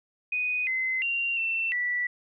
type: tone with pitch steps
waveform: sine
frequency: 2488 / 2053 / 2765 / 2687 / 1960 Hz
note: D#7 / C7 / F7 / E7 / B6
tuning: -1 / -33 / -18 / +33 / -14 cents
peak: -25 dBFS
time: 0.32-2.07 s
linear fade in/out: 5 ms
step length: 350 ms
effects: none